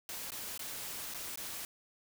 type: noise with dropouts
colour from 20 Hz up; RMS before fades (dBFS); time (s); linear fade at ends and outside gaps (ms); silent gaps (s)
white; -42; 0.09-1.65; 1; 0.305-0.319 / 0.577-0.593 / 1.139-1.145 / 1.358-1.374
effects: none